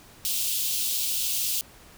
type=high-pass noise; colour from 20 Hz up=white; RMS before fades=-27 dBFS; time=0.25-1.61 s; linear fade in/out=0 ms; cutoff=2700 Hz; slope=48 dB/octave; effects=pink hiss -51 dBFS RMS until 1.97 s